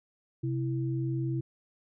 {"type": "tone pair together", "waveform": "sine", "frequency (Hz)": [130.88, 329.8], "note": ["C3", "E4"], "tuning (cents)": [1, 1], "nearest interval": "octave + major third", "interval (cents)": 1600, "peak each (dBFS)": [-29, -34], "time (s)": [0.43, 1.41], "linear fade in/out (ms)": 10, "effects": []}